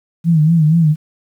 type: tone with vibrato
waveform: sine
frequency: 160 Hz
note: D#3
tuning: 49 cents sharp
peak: -8 dBFS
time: 0.24-0.96 s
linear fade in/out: 50 ms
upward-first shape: sine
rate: 4.2 Hz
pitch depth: 100 cents each way
effects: 8-bit